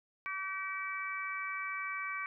harmonic tone, 383.4 Hz, G4, 38 cents flat, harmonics 3 / 4 / 5 / 6, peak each -40 / -43 / -45 / -39 dBFS, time 0.26-2.26 s, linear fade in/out 0 ms, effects none

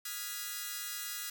5% pulse chord, F half-diminished seventh, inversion third, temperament equal with one note detuned, 1244.5 / 1415.6 / 1661.2 / 1975.5 Hz, Eb6 / F6 / Ab6 / Cb7, 0 / +23 / 0 / 0 cents, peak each -35 / -32 / -32 / -32 dBFS, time 0.05-1.3 s, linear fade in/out 5 ms, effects none

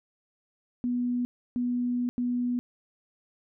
sine tone bursts at uneven times, 244.9 Hz, B3, 14 cents flat, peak -25 dBFS, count 3, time 0.84-1.25 / 1.56-2.09 / 2.18-2.59 s, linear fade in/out 0 ms, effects none

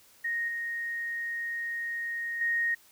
sine tone with level steps, 1864.7 Hz, A#6, in tune, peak -28 / -31 / -25 dBFS, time 0.24-2.75 s, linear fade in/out 10 ms, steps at 0.48 / 2.41 s, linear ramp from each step 2 ms, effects white hiss -59 dBFS RMS until 2.91 s

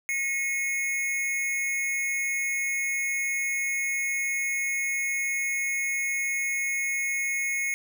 square tone with amplitude modulation, 2178 Hz, C#7, 31 cents flat, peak -24 dBFS, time 0.09-7.74 s, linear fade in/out 0 ms, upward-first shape sine, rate 281 Hz, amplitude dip 50%, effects none

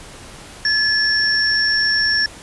sine tone pair together, 1719 / 5454 Hz, A6 / F8, -41 / -42 cents, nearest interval octave + minor sixth, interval 1999 cents, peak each -17 dBFS, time 0.65-2.26 s, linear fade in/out 2 ms, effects pink hiss -38 dBFS RMS until 2.42 s + resampled to 24000 Hz

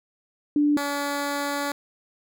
sine / 10% pulse tone pair in turn, 293.7 / 285.3 Hz, D4 / C#4, 0 / +50 cents, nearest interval minor second, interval 50 cents, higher first, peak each -17 dBFS, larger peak neither, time 0.56-0.77 / 0.77-1.72 s, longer second, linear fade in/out 2 ms, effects none

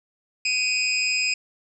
25% pulse tone with amplitude modulation, 2503 Hz, D#7, 10 cents sharp, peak -14 dBFS, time 0.45-1.34 s, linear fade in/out 5 ms, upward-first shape sine, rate 223 Hz, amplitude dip 60%, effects resampled to 24000 Hz + 9-bit

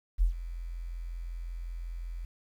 sine tone with ADSR envelope, 42.72 Hz, F1, 37 cents flat, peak -19 dBFS, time 0.18-2.25 s, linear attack 38 ms, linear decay 110 ms, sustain -16 dB, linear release 4 ms, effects 10-bit

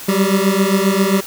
25% pulse beating tone pair, 190.8 / 198.3 Hz, G3 / G3, -47 / +20 cents, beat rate 7.5 Hz, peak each -12 dBFS, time 0.08-1.21 s, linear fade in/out 10 ms, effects white hiss -32 dBFS RMS until 1.26 s

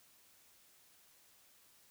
silence, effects white hiss -66 dBFS RMS until 1.9 s

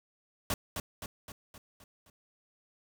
pink noise with echo, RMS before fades -31 dBFS, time 0.5-0.54 s, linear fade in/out 2 ms, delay 260 ms, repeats 6, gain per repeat -5 dB, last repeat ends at 2.1 s, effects none

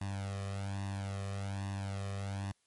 sawtooth tone with flanger, 98.6 Hz, G2, 11 cents sharp, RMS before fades -38 dBFS, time 0.01-2.52 s, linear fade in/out 5 ms, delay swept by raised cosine 1.1 to 1.65 ms, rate 1.2 Hz, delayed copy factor +1, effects white hiss -75 dBFS RMS until 2.66 s + MP3 48 kbps

